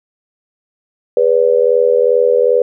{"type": "tone with amplitude modulation", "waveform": "sine", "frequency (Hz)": 491.3, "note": "B4", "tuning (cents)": -9, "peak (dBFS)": -4, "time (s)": [1.17, 2.62], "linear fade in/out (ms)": 2, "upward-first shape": "sine", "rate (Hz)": 82.5, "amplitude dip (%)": 95, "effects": []}